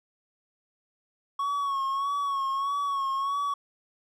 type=tone with vibrato; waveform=triangle; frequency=1108.7 Hz; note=C#6; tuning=in tune; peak=-24 dBFS; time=1.39-3.54 s; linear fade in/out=5 ms; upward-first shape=sine; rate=1.6 Hz; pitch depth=48 cents each way; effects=none